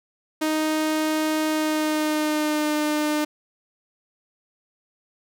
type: tone with pitch glide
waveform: sawtooth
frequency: 311.1 to 301.5 Hz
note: D#4 to D4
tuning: 0 to +46 cents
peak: -17 dBFS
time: 0.41-3.25 s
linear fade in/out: 10 ms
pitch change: -54 cents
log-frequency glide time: 1.47-2.75 s
effects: none